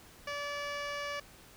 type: tone with low-pass filter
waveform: 15% pulse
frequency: 577 Hz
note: D5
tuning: 31 cents flat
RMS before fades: -38 dBFS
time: 0.27-1.2 s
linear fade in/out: 5 ms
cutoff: 4300 Hz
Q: 1.9
effects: pink hiss -56 dBFS RMS until 1.56 s